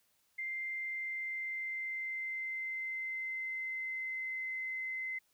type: tone with pitch glide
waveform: sine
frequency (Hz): 2093 to 2057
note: C7 to C7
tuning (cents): 0 to -30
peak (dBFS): -36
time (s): 0.38-5.19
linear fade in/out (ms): 10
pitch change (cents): -30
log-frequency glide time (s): 0.58-4.49
effects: white hiss -74 dBFS RMS until 5.33 s